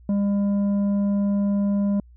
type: tone with tanh clipping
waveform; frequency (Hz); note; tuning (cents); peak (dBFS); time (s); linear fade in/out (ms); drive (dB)
sine; 201.3; G3; +46; -20; 0.09-2; 2; 7
effects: added 60 Hz sine -46 dBFS peak until 2.16 s